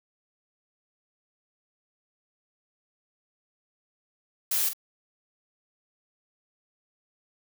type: noise with echo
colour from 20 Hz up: blue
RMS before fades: -26 dBFS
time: 4.51-4.69 s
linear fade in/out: 5 ms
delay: 44 ms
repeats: 1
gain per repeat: -9 dB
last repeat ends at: 4.734 s
effects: none